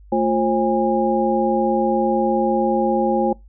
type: tone cluster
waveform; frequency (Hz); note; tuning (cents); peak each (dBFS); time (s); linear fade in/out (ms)
sine; 222.9 / 351.7 / 535 / 816; A3 / F4 / C5 / G#5; +23 / +12 / +38 / -31; -21; 0.12-3.33; 5
effects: noise-tail reverb RT60 0.2 s tail -24 dB re dry + added 50 Hz sine -42 dBFS peak until 3.48 s